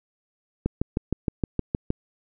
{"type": "click train", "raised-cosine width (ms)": 3, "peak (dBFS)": -10, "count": 9, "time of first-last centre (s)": [0.66, 1.904], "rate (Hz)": 6.43, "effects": []}